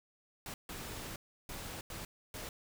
pink noise bursts at uneven times, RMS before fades -44 dBFS, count 5, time 0.46-0.54 / 0.69-1.16 / 1.49-1.81 / 1.9-2.05 / 2.34-2.49 s, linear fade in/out 2 ms, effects none

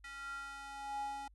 square tone with high-pass filter sweep, 277.2 Hz, C#4, in tune, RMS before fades -44 dBFS, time 0.04-1.28 s, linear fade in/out 5 ms, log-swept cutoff 1700 to 670 Hz, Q 6.4, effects added 50 Hz sine -60 dBFS peak until 1.34 s + resampled to 24000 Hz

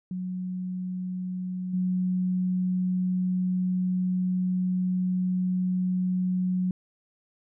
sine tone with level steps, 183.2 Hz, F#3, 17 cents flat, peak -29 / -23 dBFS, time 0.11-6.71 s, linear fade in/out 2 ms, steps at 1.73 s, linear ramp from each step 10 ms, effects none

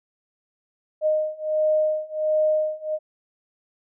sine beating tone pair, 617 / 618.4 Hz, D#5 / D#5, -15 / -11 cents, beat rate 1.4 Hz, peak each -23 / -22 dBFS, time 1.01-2.99 s, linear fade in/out 50 ms, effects none

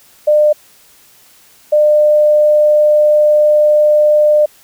sine tone pair in turn, 601 / 601 Hz, D5 / D5, +40 / +40 cents, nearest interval unison, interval 0 cents, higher neither, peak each -6 dBFS, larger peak neither, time 0.27-0.53 / 1.72-4.46 s, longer second, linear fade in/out 10 ms, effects white hiss -46 dBFS RMS until 4.63 s

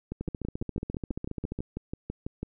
two click trains, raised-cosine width 3 ms, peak -20 / -20 dBFS, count 15 / 21, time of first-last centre 0.12-2.43 / 0.21-1.589 s, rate 6.06 / 14.5 Hz, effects none

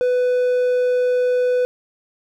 triangle tone, 497.8 Hz, B4, 14 cents sharp, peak -13 dBFS, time 0.01-1.65 s, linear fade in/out 0 ms, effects none

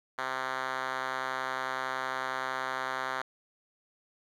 5% pulse tone with band-pass filter, 130.81 Hz, C3, in tune, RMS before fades -34 dBFS, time 0.18-3.22 s, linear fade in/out 5 ms, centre 1500 Hz, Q 0.97, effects 10-bit

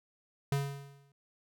square tone with exponential decay, 140 Hz, C#3, 18 cents sharp, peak -27 dBFS, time 0.52-1.12 s, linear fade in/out 2 ms, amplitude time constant 130 ms, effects none

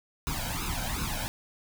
pink noise with flanger, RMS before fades -32 dBFS, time 0.27-1.28 s, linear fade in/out 0 ms, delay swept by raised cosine 0.77 to 1.32 ms, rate 2.7 Hz, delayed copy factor +0.85, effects none

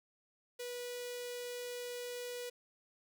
sawtooth tone with notch filter, 488.7 Hz, B4, 18 cents flat, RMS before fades -43 dBFS, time 0.59-2.5 s, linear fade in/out 10 ms, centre 1100 Hz, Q 0.68, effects 11-bit

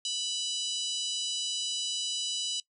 harmonic tone with a mistuned harmonic, 987.8 Hz, B5, in tune, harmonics 3 / 4 / 5 / 6 / 7 / 8 / 9, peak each -34 / -36 / -38 / -40 / -41 / -42 / -43 dBFS, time 0.05-2.6 s, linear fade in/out 2 ms, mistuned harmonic 9, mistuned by +16 cents, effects noise-tail reverb RT60 0.1 s tail -21 dB re dry

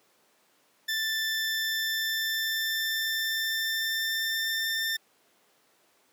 20% pulse tone with pitch glide, 1768 to 1794.8 Hz, A6 to A6, +8 to +34 cents, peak -22 dBFS, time 0.88-4.97 s, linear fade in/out 10 ms, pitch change +26 cents, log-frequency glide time 1.2-4.69 s, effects pink hiss -65 dBFS RMS until 6.12 s + high-pass 300 Hz 12 dB/octave

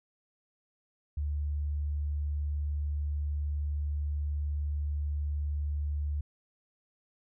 sine tone, 73.42 Hz, D2, in tune, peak -29 dBFS, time 1.17-6.21 s, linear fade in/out 5 ms, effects none

